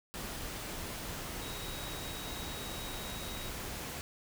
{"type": "tone in noise", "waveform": "sine", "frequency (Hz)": 3801, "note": "A#7", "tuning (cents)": 33, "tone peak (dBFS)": -47, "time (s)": [1.42, 3.49], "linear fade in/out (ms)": 0, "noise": "pink", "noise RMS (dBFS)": -41, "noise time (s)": [0.14, 4.01], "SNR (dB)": -9, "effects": []}